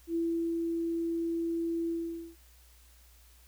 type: tone with ADSR envelope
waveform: sine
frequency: 333.9 Hz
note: E4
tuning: 22 cents sharp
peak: -27 dBFS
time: 0.07-2.36 s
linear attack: 82 ms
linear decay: 400 ms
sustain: -2 dB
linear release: 470 ms
effects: added 60 Hz sine -57 dBFS peak until 3.47 s + white hiss -62 dBFS RMS until 3.47 s